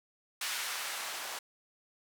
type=noise with band-pass filter sweep; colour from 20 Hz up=blue; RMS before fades=-38 dBFS; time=0.41-1.39 s; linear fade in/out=5 ms; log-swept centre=1600 to 760 Hz; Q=0.82; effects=none